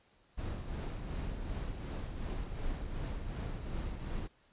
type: noise with tremolo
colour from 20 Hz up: brown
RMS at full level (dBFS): -36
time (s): 0.37-4.28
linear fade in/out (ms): 20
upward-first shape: triangle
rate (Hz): 2.7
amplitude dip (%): 50
effects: pink hiss -68 dBFS RMS until 4.52 s + resampled to 8000 Hz